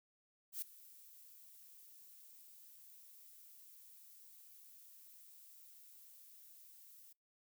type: noise with ADSR envelope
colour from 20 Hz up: violet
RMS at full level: -40 dBFS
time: 0.52-7.13 s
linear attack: 100 ms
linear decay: 4 ms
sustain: -20 dB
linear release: 10 ms
effects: noise-tail reverb RT60 0.2 s tail -26 dB re dry